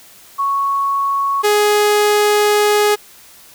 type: tone pair in turn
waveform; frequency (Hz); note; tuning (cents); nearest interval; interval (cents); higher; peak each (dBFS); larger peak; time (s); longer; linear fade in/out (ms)
sine / sawtooth; 1108.7 / 417; C#6 / G#4; 0 / +7; octave + perfect fourth; 1693; first; -14 / -7; second; 0.38-1.43 / 1.43-2.96; second; 20
effects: white hiss -43 dBFS RMS until 3.54 s